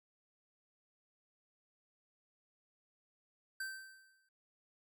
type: tone with exponential decay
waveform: square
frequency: 1554 Hz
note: G6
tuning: 16 cents flat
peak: -38 dBFS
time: 3.6-4.29 s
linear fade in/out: 5 ms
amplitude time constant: 150 ms
effects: none